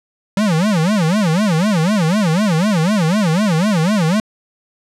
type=tone with vibrato; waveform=square; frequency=185 Hz; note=F#3; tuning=in tune; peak=-13 dBFS; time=0.37-4.2 s; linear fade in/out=2 ms; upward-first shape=sine; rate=4 Hz; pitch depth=290 cents each way; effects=low-pass 9000 Hz 12 dB/octave